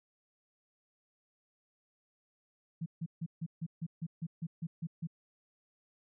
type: tone bursts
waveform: sine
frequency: 164.81 Hz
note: E3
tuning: in tune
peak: -34 dBFS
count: 12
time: 2.81-5.072 s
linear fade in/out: 10 ms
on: 51 ms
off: 150 ms
effects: none